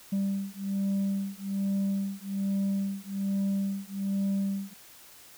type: beating tone pair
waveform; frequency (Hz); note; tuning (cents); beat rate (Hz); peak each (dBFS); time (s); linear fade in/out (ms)
sine; 196 / 197.2; G3 / G3; 0 / +11; 1.2; -28 / -28; 0.12-4.74; 10
effects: tanh soft clip ceiling -24 dBFS + white hiss -52 dBFS RMS until 5.37 s